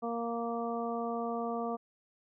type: harmonic tone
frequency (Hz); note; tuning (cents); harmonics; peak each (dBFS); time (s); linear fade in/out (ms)
233.1; A#3; 0; 1 / 2 / 3 / 4 / 5; -37 / -37 / -37 / -46 / -41; 0.02-1.77; 20
effects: none